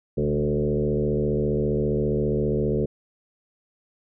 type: tone with frequency modulation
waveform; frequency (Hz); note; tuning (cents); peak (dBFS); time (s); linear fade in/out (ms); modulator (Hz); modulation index
sine; 290; D4; -22; -20; 0.17-2.86; 10; 74.9; 2.8
effects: none